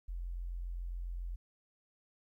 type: tone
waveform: sine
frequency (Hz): 43.65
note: F1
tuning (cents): 0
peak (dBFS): -37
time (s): 0.08-1.36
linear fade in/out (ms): 10
effects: 13-bit